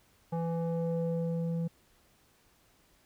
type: tone with low-pass filter sweep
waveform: square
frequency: 166.9 Hz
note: E3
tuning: 22 cents sharp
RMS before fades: -32 dBFS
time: 0.32-1.68 s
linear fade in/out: 10 ms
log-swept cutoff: 770 to 340 Hz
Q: 2.7
effects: pink hiss -66 dBFS RMS until 3.05 s